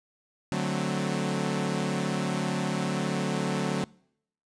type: chord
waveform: sawtooth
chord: D dominant seventh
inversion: none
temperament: equal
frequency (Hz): 146.83 / 185 / 220 / 261.6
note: D3 / F#3 / A3 / C4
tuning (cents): 0 / 0 / 0 / 0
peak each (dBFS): -28 / -26 / -30 / -31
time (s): 0.52-3.84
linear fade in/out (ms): 0
effects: noise-tail reverb RT60 0.7 s tail -25 dB re dry + resampled to 22050 Hz